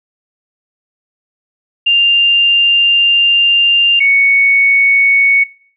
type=tone pair in turn; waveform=sine; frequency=2794 / 2222 Hz; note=F7 / C#7; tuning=0 / +4 cents; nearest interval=major third; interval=396 cents; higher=first; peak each=-7 dBFS; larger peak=neither; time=1.86-4 / 4-5.44 s; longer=first; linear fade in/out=10 ms; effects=noise-tail reverb RT60 0.5 s tail -21 dB re dry